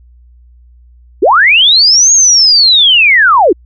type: linear two-way sweep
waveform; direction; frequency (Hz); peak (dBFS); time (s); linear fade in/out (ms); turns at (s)
sine; up then down; 293.7 to 6645 to 293.7; -3; 1.22-3.53; 10; 2.12
effects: added 60 Hz sine -38 dBFS peak until 3.65 s